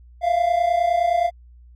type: tone pair together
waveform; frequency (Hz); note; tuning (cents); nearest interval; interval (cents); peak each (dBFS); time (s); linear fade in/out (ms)
triangle; 668.8 / 698.5; E5 / F5; +25 / 0; minor second; 75; -20 / -16; 0.21-1.31; 50
effects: added 60 Hz sine -44 dBFS peak until 1.75 s